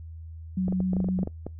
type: tone with vibrato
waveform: sine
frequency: 185 Hz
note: F#3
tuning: in tune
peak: -23 dBFS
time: 0.57-1.24 s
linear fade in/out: 5 ms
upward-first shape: triangle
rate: 7.9 Hz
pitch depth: 16 cents each way
type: clicks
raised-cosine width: 2 ms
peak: -19 dBFS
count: 12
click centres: 0.682 / 0.725 / 0.804 / 0.933 / 0.967 / 1.003 / 1.044 / 1.087 / 1.19 / 1.231 / 1.274 / 1.466 s
effects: noise-tail reverb RT60 0.2 s tail -26 dB re dry + added 81 Hz sine -38 dBFS peak until 1.59 s